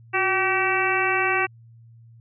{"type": "harmonic tone with a mistuned harmonic", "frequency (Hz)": 382.8, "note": "G4", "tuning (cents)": -41, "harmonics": [1, 2, 3, 4, 5, 6, 7], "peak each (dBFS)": [-27, -27, -27, -27, -27, -27, -27], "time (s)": [0.13, 1.47], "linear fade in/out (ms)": 20, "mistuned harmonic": 1, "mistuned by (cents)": -72, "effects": ["added 115 Hz sine -46 dBFS peak until 2.2 s"]}